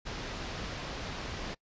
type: low-pass noise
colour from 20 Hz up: pink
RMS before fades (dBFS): -39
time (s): 0.05-1.55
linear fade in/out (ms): 20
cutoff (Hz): 5700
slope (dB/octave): 24
effects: noise-tail reverb RT60 0.1 s tail -23 dB re dry + resampled to 16000 Hz